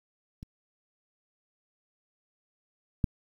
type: clicks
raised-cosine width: 5 ms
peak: -29 / -12 dBFS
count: 2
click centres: 0.429 / 3.042 s
effects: 9-bit